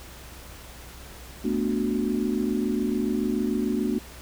sine chord, B minor seventh, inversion third, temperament equal with one note detuned, 220 / 246.9 / 293.7 / 368.5 Hz, A3 / B3 / D4 / F#4, 0 / 0 / 0 / -7 cents, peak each -27 / -28 / -29 / -30 dBFS, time 1.44-3.99 s, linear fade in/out 10 ms, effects added 62 Hz sine -45 dBFS peak until 4.21 s + pink hiss -45 dBFS RMS until 4.21 s

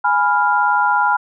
sine chord, F diminished, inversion first, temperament equal, 830.6 / 987.8 / 1396.9 Hz, Ab5 / Cb6 / F6, 0 / 0 / 0 cents, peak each -17 dBFS, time 0.04-1.17 s, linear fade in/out 10 ms, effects none

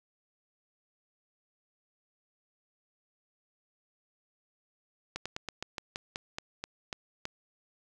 slowing click train, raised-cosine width 0.2 ms, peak -18 dBFS, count 12, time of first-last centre 5.16-7.254 s, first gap 96 ms, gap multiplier 1.13, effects none

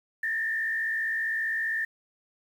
sine tone with frequency modulation, 1800 Hz, A6, 39 cents sharp, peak -26 dBFS, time 0.23-1.85 s, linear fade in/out 5 ms, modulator 57.6 Hz, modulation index 0.92, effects 9-bit

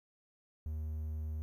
triangle tone, 77.4 Hz, D#2, 9 cents flat, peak -34 dBFS, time 0.66-1.42 s, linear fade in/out 0 ms, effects 12-bit

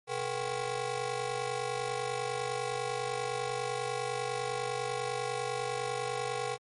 20% pulse ring-modulated tone, 306 Hz, D#4, 29 cents flat, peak -23 dBFS, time 0.07-6.58 s, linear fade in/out 50 ms, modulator 178 Hz, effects high-pass 200 Hz 12 dB/octave + MP3 48 kbps

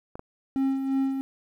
clicks, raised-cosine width 1 ms, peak -24 dBFS, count 2, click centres 0.155 / 0.194 s
triangle tone with tremolo, 269 Hz, C4, 48 cents sharp, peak -19 dBFS, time 0.56-1.21 s, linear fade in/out 0 ms, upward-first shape sine, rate 2.9 Hz, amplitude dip 50%
effects 10-bit

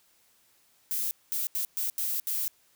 violet noise bursts at uneven times, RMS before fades -30 dBFS, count 6, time 0.91-1.11 / 1.32-1.47 / 1.55-1.65 / 1.77-1.9 / 1.98-2.2 / 2.27-2.48 s, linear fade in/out 0 ms, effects white hiss -65 dBFS RMS until 2.75 s

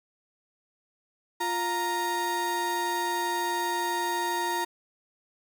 35% pulse tone pair together, 350.9 / 932.3 Hz, F4 / A#5, +8 / 0 cents, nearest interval octave + perfect fourth, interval 1692 cents, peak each -31 / -26 dBFS, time 1.4-4.65 s, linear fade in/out 10 ms, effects 9-bit

